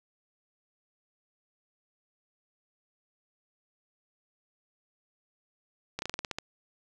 slowing click train, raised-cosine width 0.2 ms, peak -16 dBFS, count 9, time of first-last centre 5.99-6.385 s, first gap 31 ms, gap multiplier 1.13, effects none

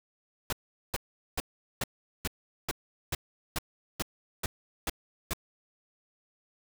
pink noise bursts, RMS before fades -31 dBFS, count 12, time 0.5-5.334 s, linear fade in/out 2 ms, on 27 ms, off 410 ms, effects none

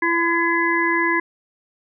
harmonic tone, 337.3 Hz, E4, 40 cents sharp, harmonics 1 / 3 / 5 / 6, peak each -22 / -22 / -22 / -22 dBFS, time 0.02-1.2 s, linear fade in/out 5 ms, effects none

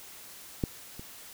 clicks, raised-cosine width 3 ms, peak -14 / -29 dBFS, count 2, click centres 0.638 / 0.995 s, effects white hiss -48 dBFS RMS until 1.33 s

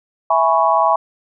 sine chord, C# minor seventh, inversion first, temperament equal, 659.3 / 830.6 / 987.8 / 1108.7 Hz, E5 / G#5 / B5 / C#6, 0 / 0 / 0 / 0 cents, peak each -17 dBFS, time 0.3-0.96 s, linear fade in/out 5 ms, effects none

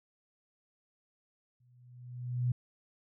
sine tone with exponential growth, 123.47 Hz, B2, in tune, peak -25 dBFS, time 1.6-2.52 s, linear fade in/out 5 ms, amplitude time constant 200 ms, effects none

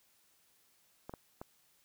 clicks, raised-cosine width 1 ms, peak -29 dBFS, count 3, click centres 1.095 / 1.138 / 1.415 s, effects white hiss -70 dBFS RMS until 1.84 s

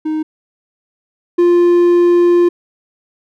triangle tone pair in turn, 311.1 / 349.2 Hz, D#4 / F4, 0 / 0 cents, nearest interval major second, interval 200 cents, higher second, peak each -13 / -5 dBFS, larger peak second, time 0.05-0.23 / 1.38-2.49 s, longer second, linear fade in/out 10 ms, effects none

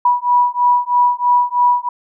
sine beating tone pair, 975 / 978.1 Hz, B5 / B5, -23 / -17 cents, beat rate 3.1 Hz, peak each -14 dBFS, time 0.05-1.89 s, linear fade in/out 5 ms, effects none

